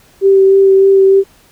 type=tone with vibrato; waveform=sine; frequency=388.2 Hz; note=G4; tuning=17 cents flat; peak=-4 dBFS; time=0.21-1.24 s; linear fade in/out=50 ms; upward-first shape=sine; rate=3.3 Hz; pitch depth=13 cents each way; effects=pink hiss -47 dBFS RMS until 1.51 s